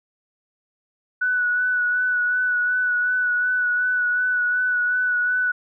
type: tone with vibrato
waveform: sine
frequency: 1480 Hz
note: F#6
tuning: in tune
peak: -18 dBFS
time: 1.21-5.52 s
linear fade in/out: 10 ms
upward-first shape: sine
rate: 2.7 Hz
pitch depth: 22 cents each way
effects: none